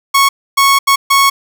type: tone bursts at uneven times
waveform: sawtooth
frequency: 1104 Hz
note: C#6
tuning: 7 cents flat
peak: -3 dBFS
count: 4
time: 0.14-0.29 / 0.57-0.79 / 0.87-0.96 / 1.1-1.3 s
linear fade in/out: 10 ms
effects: none